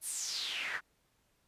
pink noise with band-pass filter sweep, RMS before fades -38 dBFS, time 0.01-0.81 s, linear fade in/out 50 ms, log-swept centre 11000 to 1500 Hz, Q 4.6, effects pink hiss -74 dBFS RMS until 1.47 s + resampled to 32000 Hz

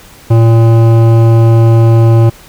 triangle tone with hard clipping, 114.4 Hz, A#2, 32 cents flat, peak -5 dBFS, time 0.3-2.3 s, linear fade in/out 10 ms, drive 18 dB, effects pink hiss -37 dBFS RMS until 2.48 s

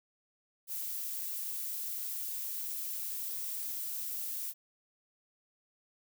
violet noise, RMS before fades -38 dBFS, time 0.67-4.54 s, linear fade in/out 50 ms, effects none

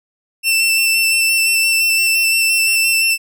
sawtooth tone with vibrato, 2681 Hz, E7, 29 cents sharp, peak -9 dBFS, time 0.43-3.18 s, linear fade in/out 50 ms, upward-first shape square, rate 5.8 Hz, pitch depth 12 cents each way, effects none

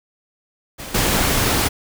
pink noise with level steps, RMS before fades -32 / -18 dBFS, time 0.78-1.69 s, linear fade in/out 20 ms, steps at 0.94 s, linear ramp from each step 10 ms, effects none

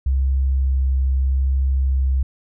sine tone with vibrato, 66.4 Hz, C2, 26 cents sharp, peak -15 dBFS, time 0.06-2.23 s, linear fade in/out 5 ms, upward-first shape sine, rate 0.81 Hz, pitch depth 9 cents each way, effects none

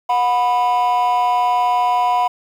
triangle tone pair together, 726.8 / 987.8 Hz, F#5 / B5, -31 / 0 cents, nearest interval perfect fourth, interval 531 cents, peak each -13 dBFS, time 0.09-2.28 s, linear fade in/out 10 ms, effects tanh soft clip ceiling -9 dBFS + 8-bit

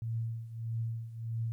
sine tone with tremolo, 114.2 Hz, A#2, 35 cents flat, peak -30 dBFS, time 0.02-1.52 s, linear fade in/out 0 ms, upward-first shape triangle, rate 1.6 Hz, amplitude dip 80%, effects 12-bit

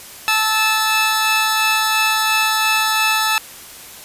15% pulse tone pair together, 874.3 / 1310 Hz, A5 / E6, -11 / -11 cents, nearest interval perfect fifth, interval 700 cents, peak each -11 dBFS, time 0.28-3.38 s, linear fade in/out 0 ms, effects white hiss -37 dBFS RMS until 4.04 s + resampled to 32000 Hz

